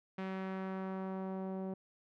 sawtooth tone with low-pass filter sweep, 189.9 Hz, F#3, 45 cents sharp, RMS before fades -40 dBFS, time 0.18-1.74 s, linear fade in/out 5 ms, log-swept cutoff 2400 to 620 Hz, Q 1.1, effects none

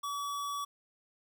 square tone, 1140 Hz, C#6, 48 cents sharp, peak -35 dBFS, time 0.03-0.65 s, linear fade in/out 10 ms, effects 11-bit

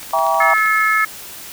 click train, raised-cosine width 0.2 ms, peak -16 dBFS, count 9, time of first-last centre 0.03-0.66 s, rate 12.7 Hz
sine chord, E diminished seventh, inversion none, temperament just, 659.3 / 791.1 / 949.3 / 1139.2 Hz, E5 / G5 / Bb5 / Db6, 0 / +16 / +31 / +47 cents, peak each -19 dBFS, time 0.13-0.54 s, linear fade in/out 5 ms
harmonic tone, 431.8 Hz, A4, 33 cents flat, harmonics 3 / 4 / 5, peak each -16 / -17 / -18 dBFS, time 0.4-1.05 s, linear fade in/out 5 ms
effects white hiss -34 dBFS RMS until 1.52 s

